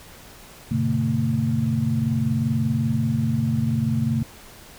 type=tone cluster; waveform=sine; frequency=97.9 / 122.9 / 143.4 / 225.8 Hz; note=G2 / B2 / D3 / A3; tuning=-2 / -8 / -41 / +45 cents; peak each=-30 / -24 / -25 / -23 dBFS; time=0.71-4.23 s; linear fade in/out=5 ms; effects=pink hiss -45 dBFS RMS until 4.78 s